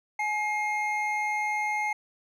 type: tone pair together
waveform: triangle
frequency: 843.7 / 2132 Hz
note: G#5 / C7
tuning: +27 / +32 cents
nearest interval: octave + major third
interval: 1605 cents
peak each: -27 / -27 dBFS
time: 0.19-1.93 s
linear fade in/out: 5 ms
effects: none